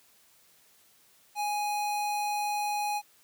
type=tone; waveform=square; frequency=830.6 Hz; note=G#5; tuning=in tune; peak=-29 dBFS; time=1.35-3.02 s; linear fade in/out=50 ms; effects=white hiss -62 dBFS RMS until 3.23 s + high-pass 80 Hz 12 dB/octave